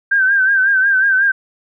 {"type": "tone with vibrato", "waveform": "sine", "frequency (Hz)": 1568, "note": "G6", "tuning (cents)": 0, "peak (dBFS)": -10, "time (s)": [0.11, 1.32], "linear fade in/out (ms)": 10, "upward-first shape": "sine", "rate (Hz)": 5.5, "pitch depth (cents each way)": 63, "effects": []}